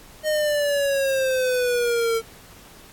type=exponential sweep; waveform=square; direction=down; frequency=620 to 450 Hz; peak=-20 dBFS; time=0.23-2.22 s; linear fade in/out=50 ms; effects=pink hiss -47 dBFS RMS until 2.92 s + AAC 64 kbps